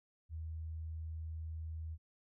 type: tone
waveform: sine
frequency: 80 Hz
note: D#2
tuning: 49 cents sharp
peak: -40 dBFS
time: 0.29-1.98 s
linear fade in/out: 50 ms
effects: none